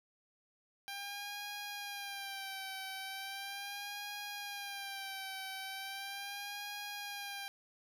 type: tone with vibrato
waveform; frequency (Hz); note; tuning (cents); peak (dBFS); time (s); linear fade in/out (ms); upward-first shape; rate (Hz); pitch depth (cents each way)
10% pulse; 794; G5; +22; -33; 0.88-7.48; 0; sine; 0.38; 56
effects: none